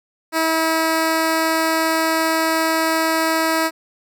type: tone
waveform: 10% pulse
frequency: 322.7 Hz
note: E4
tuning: 37 cents flat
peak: -8 dBFS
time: 0.32-3.71 s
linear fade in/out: 50 ms
effects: none